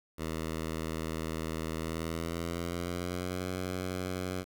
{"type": "tone with pitch glide", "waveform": "10% pulse", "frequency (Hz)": [80, 91.9], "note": ["D#2", "F#2"], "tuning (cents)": [49, -11], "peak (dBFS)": -25, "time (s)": [0.17, 4.45], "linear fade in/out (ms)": 50, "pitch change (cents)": 240, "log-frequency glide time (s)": [1.78, 3.47], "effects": ["9-bit"]}